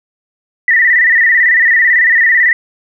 sine tone with vibrato, 1897 Hz, A#6, 30 cents sharp, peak -6 dBFS, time 0.68-2.53 s, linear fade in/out 2 ms, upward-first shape square, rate 18 Hz, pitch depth 66 cents each way, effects none

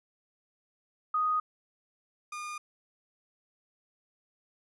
sine / 30% pulse tone pair in turn, 1244.5 / 1214.7 Hz, D#6 / D#6, 0 / -42 cents, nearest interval unison, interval 42 cents, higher first, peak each -25 / -34 dBFS, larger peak first, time 1.14-1.4 / 2.32-2.58 s, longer neither, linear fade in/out 5 ms, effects resampled to 24000 Hz

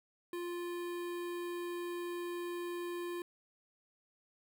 square tone with notch filter, 349.2 Hz, F4, in tune, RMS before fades -40 dBFS, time 0.33-3.22 s, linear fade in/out 2 ms, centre 5800 Hz, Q 1.3, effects none

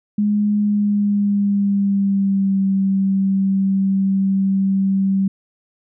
sine tone with pitch glide, 207.7 to 193.79 Hz, G#3 to G3, 0 to -20 cents, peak -14 dBFS, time 0.18-5.28 s, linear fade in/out 5 ms, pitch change -120 cents, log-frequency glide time 0.59-2.62 s, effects none

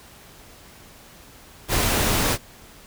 pink noise, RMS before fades -21 dBFS, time 1.68-2.38 s, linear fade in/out 50 ms, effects pink hiss -47 dBFS RMS until 2.86 s

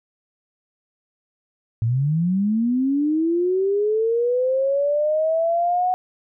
sine linear sweep, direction up, 108.1 to 740 Hz, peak -17 dBFS, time 1.82-5.94 s, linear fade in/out 0 ms, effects none

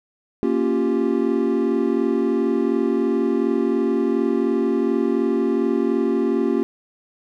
triangle chord, G half-diminished seventh, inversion first, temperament equal, 233.1 / 277.2 / 349.2 / 392 Hz, Bb3 / Db4 / F4 / G4, 0 / 0 / 0 / 0 cents, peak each -21 dBFS, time 0.43-6.63 s, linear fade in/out 0 ms, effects none

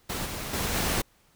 pink noise with level steps, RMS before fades -32 / -35 / -29 / -27 dBFS, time 0.09-1.02 s, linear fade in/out 10 ms, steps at 0.25 / 0.53 / 0.73 s, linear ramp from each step 10 ms, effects pink hiss -63 dBFS RMS until 1.35 s

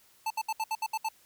square tone bursts, 880 Hz, A5, in tune, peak -29 dBFS, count 8, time 0.26-1.088 s, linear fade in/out 5 ms, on 44 ms, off 68 ms, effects white hiss -62 dBFS RMS until 1.25 s

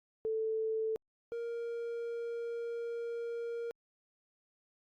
sine / triangle tone pair in turn, 441.4 / 467.7 Hz, A4 / A#4, +5 / +6 cents, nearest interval minor second, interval 101 cents, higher second, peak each -31 / -34 dBFS, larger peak first, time 0.25-0.96 / 1.32-3.71 s, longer second, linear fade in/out 0 ms, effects Opus 48 kbps

